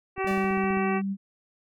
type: harmonic tone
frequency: 382.8 Hz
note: G4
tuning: 41 cents flat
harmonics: 1 / 2 / 3 / 4 / 5 / 6 / 7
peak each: -28 / -31 / -33 / -39 / -36 / -38 / -37 dBFS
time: 0.16-1.02 s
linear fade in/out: 50 ms
type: click train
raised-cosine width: 3 ms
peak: -29 dBFS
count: 10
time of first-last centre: 0.18-0.772 s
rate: 15.2 Hz
type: tone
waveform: sine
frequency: 196 Hz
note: G3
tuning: in tune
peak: -26 dBFS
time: 0.25-1.17 s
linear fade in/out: 50 ms
type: tone with exponential decay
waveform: sawtooth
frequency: 587.3 Hz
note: D5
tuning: in tune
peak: -30 dBFS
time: 0.27-0.83 s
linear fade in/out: 2 ms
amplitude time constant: 120 ms
effects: none